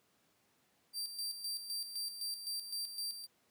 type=tone with tremolo; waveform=sawtooth; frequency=4699 Hz; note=D8; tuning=in tune; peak=-34 dBFS; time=0.93-3.27 s; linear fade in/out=50 ms; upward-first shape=square; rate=3.9 Hz; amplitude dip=60%; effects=pink hiss -73 dBFS RMS until 3.5 s + high-pass 150 Hz 12 dB/octave